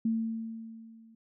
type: tone with level ramp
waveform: sine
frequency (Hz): 225.2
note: A3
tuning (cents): +40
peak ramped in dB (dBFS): -24 to -54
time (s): 0.05-1.15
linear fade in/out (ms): 5
effects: none

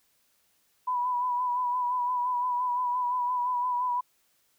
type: tone with vibrato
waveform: sine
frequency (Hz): 987.8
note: B5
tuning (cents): 0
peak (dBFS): -25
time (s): 0.87-4.01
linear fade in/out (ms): 10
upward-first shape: sine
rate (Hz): 5.8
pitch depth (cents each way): 35
effects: white hiss -69 dBFS RMS until 4.58 s

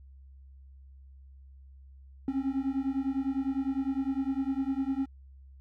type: beating tone pair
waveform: triangle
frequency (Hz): 264.7 / 274.6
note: C4 / C#4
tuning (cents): +20 / -16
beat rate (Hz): 9.9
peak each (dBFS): -29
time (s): 2.28-5.06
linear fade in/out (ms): 2
effects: added 67 Hz sine -49 dBFS peak until 5.6 s

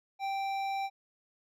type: tone with hard clipping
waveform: triangle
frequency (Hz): 783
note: G5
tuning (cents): -2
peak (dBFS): -33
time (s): 0.19-0.9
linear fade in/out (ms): 50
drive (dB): 15
effects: none

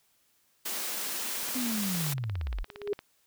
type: high-pass noise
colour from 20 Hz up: white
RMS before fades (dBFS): -34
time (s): 0.65-2.14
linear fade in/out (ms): 10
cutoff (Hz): 180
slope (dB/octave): 96
type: click train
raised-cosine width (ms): 0.3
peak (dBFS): -25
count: 28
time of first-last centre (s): 1.43-2.991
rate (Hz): 17.3
type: linear sweep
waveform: sine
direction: down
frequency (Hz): 259.8 to 33.28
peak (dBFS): -30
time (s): 1.55-2.64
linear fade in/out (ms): 10
type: tone with exponential growth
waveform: sine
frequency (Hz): 409.5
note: G#4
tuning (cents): -24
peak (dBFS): -24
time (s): 2.68-2.93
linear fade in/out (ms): 2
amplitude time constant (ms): 54
effects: white hiss -69 dBFS RMS until 3.26 s

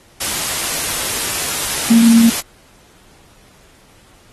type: tone in noise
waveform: sine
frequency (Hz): 230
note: A#3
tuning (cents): -23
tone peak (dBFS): -6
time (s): 1.9-2.3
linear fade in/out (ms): 10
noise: white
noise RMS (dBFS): -20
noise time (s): 0.2-2.41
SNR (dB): +11
effects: pink hiss -49 dBFS RMS until 4.32 s + AAC 32 kbps

